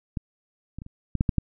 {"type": "clicks", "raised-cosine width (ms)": 5, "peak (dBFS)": [-16, -23, -26, -30, -14, -8, -9, -9], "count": 8, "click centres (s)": [0.172, 0.786, 0.819, 0.864, 1.153, 1.209, 1.292, 1.383], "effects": []}